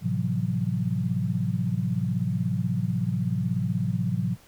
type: chord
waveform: sine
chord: F# half-diminished seventh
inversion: first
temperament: equal with one note detuned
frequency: 110 / 130.81 / 168.76 / 185 Hz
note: A2 / C3 / E3 / F#3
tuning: 0 / 0 / +41 / 0 cents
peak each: -29 dBFS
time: 0.01-4.37 s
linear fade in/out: 50 ms
effects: pink hiss -55 dBFS RMS until 4.47 s